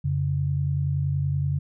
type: tone pair together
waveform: sine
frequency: 90.1 / 140.64 Hz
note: F#2 / C#3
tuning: -45 / +25 cents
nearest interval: minor sixth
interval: 770 cents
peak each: -27 / -23 dBFS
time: 0.04-1.59 s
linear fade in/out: 10 ms
effects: none